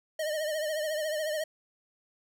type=tone with vibrato; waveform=square; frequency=616 Hz; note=D#5; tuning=17 cents flat; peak=-30 dBFS; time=0.19-1.44 s; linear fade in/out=5 ms; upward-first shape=triangle; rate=14 Hz; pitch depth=76 cents each way; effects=none